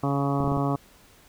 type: harmonic tone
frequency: 140 Hz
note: C#3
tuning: 18 cents sharp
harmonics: 1 / 2 / 3 / 4 / 5 / 6 / 7 / 8 / 9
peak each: -26 / -27 / -33 / -35 / -32 / -36 / -38 / -33 / -40 dBFS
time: 0.03-0.76 s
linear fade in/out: 5 ms
type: clicks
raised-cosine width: 3 ms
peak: -18 dBFS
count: 5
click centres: 0.405 / 0.443 / 0.476 / 0.519 / 0.572 s
effects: pink hiss -55 dBFS RMS until 1.28 s